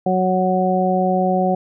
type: harmonic tone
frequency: 185 Hz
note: F#3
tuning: in tune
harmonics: 1 / 2 / 3 / 4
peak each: -19 / -23 / -21 / -19 dBFS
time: 0.06-1.55 s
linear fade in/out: 5 ms
effects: none